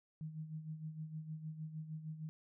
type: tone with tremolo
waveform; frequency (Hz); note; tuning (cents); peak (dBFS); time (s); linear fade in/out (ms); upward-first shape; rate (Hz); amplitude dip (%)
sine; 156.6; D#3; +11; -40; 0.21-2.29; 0; sine; 6.5; 65
effects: none